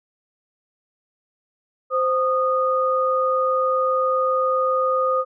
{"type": "tone pair together", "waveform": "sine", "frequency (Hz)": [520, 1232.5], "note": ["C5", "D#6"], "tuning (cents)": [-11, -17], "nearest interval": "octave + minor third", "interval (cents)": 1494, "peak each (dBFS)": -20, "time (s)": [1.9, 5.25], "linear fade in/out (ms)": 50, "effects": []}